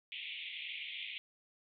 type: band-pass noise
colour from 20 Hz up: pink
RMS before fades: -44 dBFS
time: 0.12-1.18 s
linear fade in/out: 0 ms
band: 2100 to 3600 Hz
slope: 96 dB/octave
effects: none